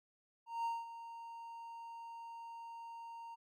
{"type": "tone with ADSR envelope", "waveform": "triangle", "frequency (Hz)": 925, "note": "A#5", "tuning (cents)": -14, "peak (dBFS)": -32, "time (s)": [0.46, 3.36], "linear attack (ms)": 190, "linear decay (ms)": 200, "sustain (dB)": -13, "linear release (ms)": 24, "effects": []}